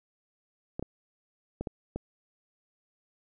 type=clicks; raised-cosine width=2 ms; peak=-20 dBFS; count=5; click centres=0.795 / 0.826 / 1.61 / 1.672 / 1.96 s; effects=none